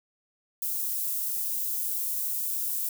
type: high-pass noise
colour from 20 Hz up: white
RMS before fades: -30 dBFS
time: 0.62-2.89 s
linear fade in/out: 2 ms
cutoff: 12000 Hz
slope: 12 dB/octave
effects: none